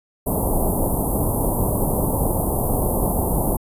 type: band-stop noise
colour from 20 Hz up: pink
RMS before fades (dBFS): -20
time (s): 0.26-3.57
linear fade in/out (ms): 10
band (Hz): 950 to 10000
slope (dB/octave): 48
effects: resampled to 32000 Hz